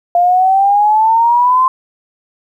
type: exponential sweep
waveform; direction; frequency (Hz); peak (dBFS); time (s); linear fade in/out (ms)
sine; up; 694 to 1046.5; -7; 0.15-1.68; 2
effects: 8-bit